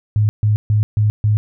sine tone bursts, 106 Hz, G#2, 36 cents sharp, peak -11 dBFS, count 5, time 0.16-1.37 s, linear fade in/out 0 ms, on 130 ms, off 140 ms, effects none

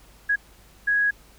sine tone bursts at uneven times, 1661.2 Hz, G#6, in tune, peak -18 dBFS, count 2, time 0.29-0.36 / 0.87-1.11 s, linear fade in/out 10 ms, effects added 50 Hz sine -53 dBFS peak until 1.38 s + pink hiss -54 dBFS RMS until 1.38 s

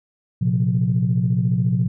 sine chord, Bb suspended second, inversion none, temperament equal with one note detuned, 116.54 / 130.81 / 177.77 Hz, Bb2 / C3 / F3, 0 / 0 / +31 cents, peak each -20 dBFS, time 0.41-1.88 s, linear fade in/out 10 ms, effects tanh soft clip ceiling -8 dBFS

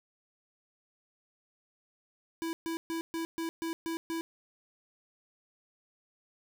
square tone bursts, 329.4 Hz, E4, 1 cent flat, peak -33 dBFS, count 8, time 2.42-4.21 s, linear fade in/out 0 ms, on 110 ms, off 130 ms, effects 11-bit

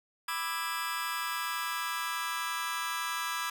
sawtooth chord, E dominant seventh, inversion second, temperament just, 988.9 / 1186.7 / 1318.5 / 1648.1 Hz, B5 / D6 / E6 / G#6, +2 / +18 / 0 / -14 cents, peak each -34 dBFS, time 0.28-3.5 s, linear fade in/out 5 ms, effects none

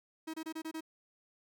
45% pulse tone bursts, 319 Hz, D#4, 43 cents sharp, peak -38 dBFS, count 6, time 0.27-0.808 s, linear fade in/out 10 ms, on 68 ms, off 26 ms, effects none

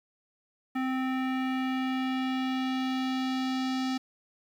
square tone with low-pass filter sweep, 260.2 Hz, C4, 9 cents flat, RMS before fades -30 dBFS, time 0.75-3.98 s, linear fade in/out 10 ms, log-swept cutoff 2000 to 5000 Hz, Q 1.7, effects 9-bit

